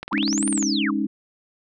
click train, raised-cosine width 0.3 ms, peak -16 dBFS, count 13, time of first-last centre 0.03-0.627 s, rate 20.1 Hz
sine linear two-way sweep, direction up then down, 740 to 9460 to 948 Hz, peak -24 dBFS, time 0.11-0.91 s, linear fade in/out 10 ms, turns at 0.48 s
sine chord, Ab suspended fourth, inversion none, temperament just, 207.7 / 276.9 / 311.5 Hz, Ab3 / Db4 / Eb4, 0 / -2 / +2 cents, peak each -25 dBFS, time 0.12-1.07 s, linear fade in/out 10 ms
effects none

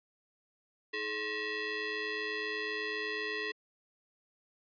sawtooth ring-modulated tone, 744 Hz, F#5, 9 cents sharp, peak -26 dBFS, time 0.93-3.52 s, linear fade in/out 10 ms, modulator 1170 Hz, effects high-pass 400 Hz 12 dB/octave + resampled to 11025 Hz

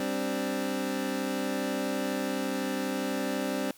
25% pulse chord, G suspended fourth, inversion none, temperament equal, 196 / 261.6 / 293.7 Hz, G3 / C4 / D4, 0 / 0 / 0 cents, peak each -31 / -28 / -31 dBFS, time 0-3.71 s, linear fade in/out 2 ms, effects white hiss -56 dBFS RMS until 3.77 s

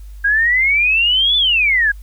sine exponential two-way sweep, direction up then down, 1610 to 3520 to 1610 Hz, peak -11 dBFS, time 0.24-1.92 s, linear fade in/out 10 ms, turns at 1.37 s, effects added 50 Hz sine -31 dBFS peak until 2.02 s + white hiss -54 dBFS RMS until 2.02 s

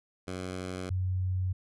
10% pulse / sine tone pair in turn, 92 / 92.59 Hz, F#2 / F#2, -9 / +2 cents, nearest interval unison, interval 11 cents, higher second, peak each -27 dBFS, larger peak neither, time 0.27-0.9 / 0.9-1.53 s, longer neither, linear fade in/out 10 ms, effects resampled to 24000 Hz

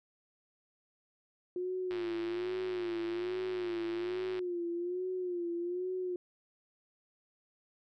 sine tone with vibrato, 355.8 Hz, F4, 32 cents sharp, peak -33 dBFS, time 1.56-6.16 s, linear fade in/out 2 ms, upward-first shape sine, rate 1.2 Hz, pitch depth 70 cents each way
click train, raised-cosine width 0.3 ms, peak -29 dBFS, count 264, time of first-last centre 1.91-4.391 s, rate 106 Hz
effects none

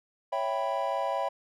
triangle chord, C# half-diminished seventh, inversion none, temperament equal, 554.4 / 659.3 / 784 / 987.8 Hz, C#5 / E5 / G5 / B5, 0 / 0 / 0 / 0 cents, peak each -31 dBFS, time 0.32-1.29 s, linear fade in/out 10 ms, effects none

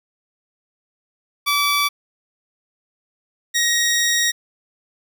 15% pulse tone pair in turn, 1153 / 1883.8 Hz, D6 / A#6, -32 / +18 cents, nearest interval minor sixth, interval 850 cents, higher second, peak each -10 dBFS, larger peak neither, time 1.46-1.89 / 3.54-4.32 s, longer second, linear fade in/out 20 ms, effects none

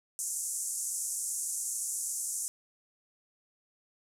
pink band-pass noise, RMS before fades -35 dBFS, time 0.19-2.48 s, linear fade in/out 0 ms, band 6500 to 11000 Hz, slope 48 dB/octave, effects none

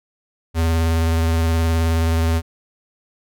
square tone with vibrato, 82 Hz, E2, 9 cents flat, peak -16 dBFS, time 0.54-2.42 s, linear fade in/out 50 ms, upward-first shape sine, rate 19 Hz, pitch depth 22 cents each way, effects none

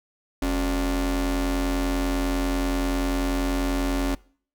45% pulse ring-modulated tone, 160.1 Hz, D#3, 50 cents sharp, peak -19 dBFS, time 0.42-4.15 s, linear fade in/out 5 ms, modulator 115 Hz, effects noise-tail reverb RT60 0.5 s tail -23 dB re dry

